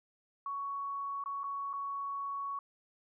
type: tone with dropouts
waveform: sine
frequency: 1116 Hz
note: C#6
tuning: 11 cents sharp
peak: -35 dBFS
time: 0.46-2.59 s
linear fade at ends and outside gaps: 2 ms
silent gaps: 1.239-1.259 / 1.434-1.44 / 1.731-1.736 s
effects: none